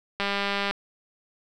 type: click train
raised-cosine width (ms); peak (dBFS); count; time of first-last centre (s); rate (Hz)
0.3; -11; 103; 0.2-0.71; 200
effects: none